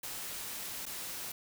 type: noise with dropouts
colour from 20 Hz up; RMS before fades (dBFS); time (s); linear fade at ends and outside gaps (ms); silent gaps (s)
white; -41; 0.03-1.32; 5; 0.856-0.863
effects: none